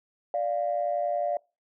sine tone pair together, 587.4 / 698.5 Hz, D5 / F5, 0 / 0 cents, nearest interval minor third, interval 300 cents, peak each -27 dBFS, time 0.34-1.37 s, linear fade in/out 2 ms, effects noise-tail reverb RT60 0.3 s tail -26 dB re dry + tanh soft clip ceiling -17 dBFS

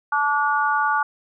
harmonic tone, 289.6 Hz, D4, 24 cents flat, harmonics 3 / 4 / 5, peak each -22 / -22 / -22 dBFS, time 0.12-1.03 s, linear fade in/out 5 ms, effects none

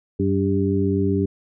harmonic tone with a mistuned harmonic, 96 Hz, G2, 36 cents flat, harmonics 1 / 2 / 3 / 4, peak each -23 / -23 / -23 / -23 dBFS, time 0.19-1.26 s, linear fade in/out 10 ms, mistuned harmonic 4, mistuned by +52 cents, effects none

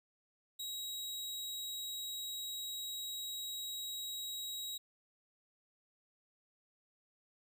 sawtooth tone, 3830 Hz, A#7, 46 cents sharp, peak -37 dBFS, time 0.59-4.78 s, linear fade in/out 10 ms, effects none

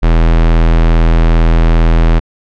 square tone, 41.2 Hz, E1, in tune, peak -6 dBFS, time 0.02-2.2 s, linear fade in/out 20 ms, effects low-pass 3000 Hz 12 dB/octave

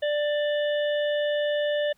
harmonic tone, 590 Hz, D5, 8 cents sharp, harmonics 1 / 3 / 5 / 6, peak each -23 / -33 / -37 / -39 dBFS, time 0.02-1.93 s, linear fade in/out 10 ms, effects pink hiss -66 dBFS RMS until 1.97 s

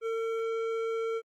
triangle tone with hard clipping, 452.6 Hz, A4, 49 cents sharp, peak -31 dBFS, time 0.01-1.22 s, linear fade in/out 50 ms, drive 14 dB, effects Opus 24 kbps

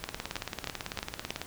two click trains, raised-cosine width 0.2 ms, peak -16 / -15 dBFS, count 25 / 5, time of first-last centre 0.09-1.416 / 0.04-1.306 s, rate 18.1 / 3.16 Hz, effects pink hiss -47 dBFS RMS until 1.46 s

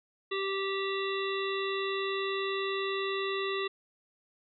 harmonic tone, 390 Hz, G4, 9 cents flat, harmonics 1 / 3 / 5 / 7 / 9 / 10, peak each -32 / -37 / -39 / -40 / -42 / -42 dBFS, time 0.31-3.68 s, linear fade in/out 10 ms, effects none

